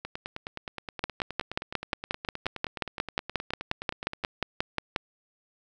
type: two click trains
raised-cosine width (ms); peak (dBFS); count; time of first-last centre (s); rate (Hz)
0.3; -19 / -10; 41 / 23; 0.05-4.238 / 1.04-4.962; 9.55 / 5.61
effects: none